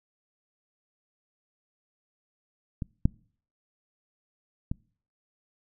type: clicks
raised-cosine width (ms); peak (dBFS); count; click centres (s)
5; -19 / -8 / -17; 3; 2.822 / 3.055 / 4.715
effects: noise-tail reverb RT60 0.5 s tail -26 dB re dry